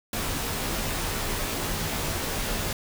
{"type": "noise with comb filter", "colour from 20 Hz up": "pink", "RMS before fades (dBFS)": -29, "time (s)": [0.13, 2.73], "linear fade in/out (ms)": 2, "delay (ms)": 16, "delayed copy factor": -0.6, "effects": []}